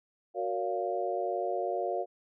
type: chord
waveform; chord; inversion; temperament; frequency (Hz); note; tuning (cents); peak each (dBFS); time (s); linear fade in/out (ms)
sine; Gb major seventh; none; equal with one note detuned; 370 / 466.2 / 568.3 / 698.5; Gb4 / Bb4 / Db5 / F5; 0 / 0 / +43 / 0; -35 / -36 / -35 / -33; 0.34-2.06; 50
effects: none